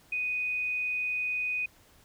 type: tone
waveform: sine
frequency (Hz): 2489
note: D#7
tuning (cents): 0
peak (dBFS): -28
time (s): 0.12-1.66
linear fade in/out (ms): 5
effects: pink hiss -60 dBFS RMS until 2.04 s